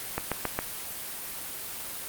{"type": "click train", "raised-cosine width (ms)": 0.5, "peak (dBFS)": -11, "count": 4, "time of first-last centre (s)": [0.18, 0.59], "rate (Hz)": 7.32, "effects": ["white hiss -37 dBFS RMS until 2.08 s", "Opus 32 kbps"]}